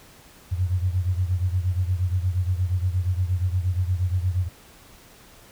sine beating tone pair, 89 / 97.5 Hz, F2 / G2, +33 / -9 cents, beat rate 8.5 Hz, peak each -22 / -26 dBFS, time 0.51-4.49 s, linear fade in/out 20 ms, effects pink hiss -50 dBFS RMS until 5.51 s

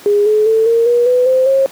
sine tone with pitch steps, 411 / 427.2 / 444.1 / 461.6 / 479.8 / 498.7 / 518.4 / 538.9 Hz, G#4 / G#4 / A4 / A#4 / A#4 / B4 / C5 / C#5, -18 / +49 / +16 / -17 / +50 / +17 / -16 / -49 cents, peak -8 dBFS, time 0.06-1.66 s, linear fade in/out 0 ms, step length 200 ms, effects pink hiss -37 dBFS RMS until 1.71 s + high-pass 200 Hz 12 dB/octave

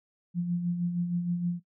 sine tone with tremolo, 174.61 Hz, F3, in tune, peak -24 dBFS, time 0.34-1.6 s, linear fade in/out 50 ms, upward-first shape sine, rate 6.4 Hz, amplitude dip 50%, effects noise-tail reverb RT60 0.1 s tail -17 dB re dry

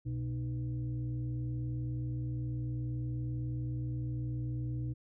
sine tone with frequency modulation, 122.7 Hz, B2, 11 cents flat, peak -33 dBFS, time 0.05-4.94 s, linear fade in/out 20 ms, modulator 186 Hz, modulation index 0.62, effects none

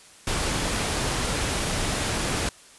pink noise, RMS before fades -26 dBFS, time 0.27-2.49 s, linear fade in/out 2 ms, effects white hiss -50 dBFS RMS until 2.78 s + resampled to 24000 Hz

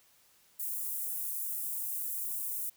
white high-pass noise, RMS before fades -36 dBFS, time 0.59-2.7 s, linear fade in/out 10 ms, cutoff 9500 Hz, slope 24 dB/octave, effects white hiss -65 dBFS RMS until 2.76 s

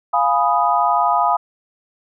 sine chord, F half-diminished seventh, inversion none, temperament equal, 698.5 / 830.6 / 987.8 / 1244.5 Hz, F5 / Ab5 / Cb6 / Eb6, 0 / 0 / 0 / 0 cents, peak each -19 dBFS, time 0.13-1.37 s, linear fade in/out 10 ms, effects none

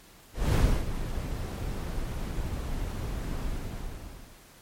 brown noise with ADSR envelope, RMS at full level -20 dBFS, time 0.33-4.41 s, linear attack 220 ms, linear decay 290 ms, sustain -12 dB, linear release 950 ms, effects pink hiss -54 dBFS RMS until 4.61 s + MP3 64 kbps

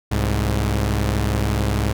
sawtooth tone pair together, 65.76 / 104.5 Hz, C2 / G#2, +9 / +11 cents, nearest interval minor sixth, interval 802 cents, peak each -17 dBFS, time 0.11-1.93 s, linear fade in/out 10 ms, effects none

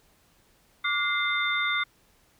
sine tone cluster, 1162 / 1428 / 2081 / 3602 Hz, D6 / F6 / C7 / A7, -19 / +38 / -10 / +40 cents, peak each -31 / -30 / -27 / -31 dBFS, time 0.84-1.84 s, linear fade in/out 10 ms, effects pink hiss -63 dBFS RMS until 2.39 s

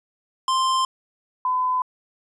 square / sine tone pair in turn, 1046.5 / 1011.4 Hz, C6 / B5, 0 / +41 cents, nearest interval minor second, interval 59 cents, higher first, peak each -19 dBFS, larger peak neither, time 0.48-0.85 / 1.45-1.82 s, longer neither, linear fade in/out 2 ms, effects resampled to 22050 Hz

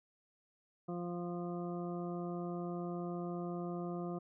harmonic tone, 174.8 Hz, F3, 2 cents sharp, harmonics 1 / 2 / 3 / 4 / 6 / 7, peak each -40 / -42 / -49 / -47 / -55 / -52 dBFS, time 0.88-4.19 s, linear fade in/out 10 ms, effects none

